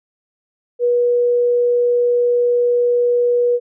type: tone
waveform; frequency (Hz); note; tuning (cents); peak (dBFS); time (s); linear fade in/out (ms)
sine; 484.2; B4; -34; -12; 0.79-3.6; 50
effects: none